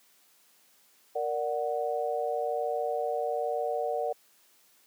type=chord; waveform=sine; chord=Bb augmented; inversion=none; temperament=equal; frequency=466.2 / 587.3 / 740 Hz; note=Bb4 / D5 / F#5; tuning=0 / 0 / 0 cents; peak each=-32 dBFS; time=1.15-4.13 s; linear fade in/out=10 ms; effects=white hiss -63 dBFS RMS until 4.86 s + high-pass 200 Hz 12 dB/octave